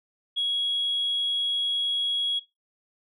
sine tone, 3323 Hz, G#7, in tune, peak -22 dBFS, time 0.36-2.4 s, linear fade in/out 20 ms, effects noise-tail reverb RT60 0.2 s tail -17 dB re dry + tanh soft clip ceiling -19 dBFS

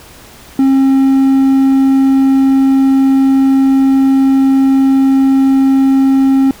triangle tone, 268.8 Hz, C4, 47 cents sharp, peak -4 dBFS, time 0.59-6.51 s, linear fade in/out 2 ms, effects pink hiss -37 dBFS RMS until 6.6 s

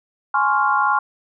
sine chord, Db major seventh, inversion second, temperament equal with one note detuned, 835.9 / 1046.5 / 1108.7 / 1396.9 Hz, Ab5 / C6 / Db6 / F6, +11 / 0 / 0 / 0 cents, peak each -20 / -21 / -21 / -20 dBFS, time 0.34-0.99 s, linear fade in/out 5 ms, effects none

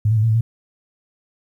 sine tone with pitch steps, 106.1 / 112.5 / 106.9 / 114 / 109.7 / 114.8 Hz, G#2 / A2 / A2 / A#2 / A2 / A#2, +38 / +39 / -49 / -38 / -5 / -26 cents, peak -13 dBFS, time 0.05-0.41 s, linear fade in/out 5 ms, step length 60 ms, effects 9-bit

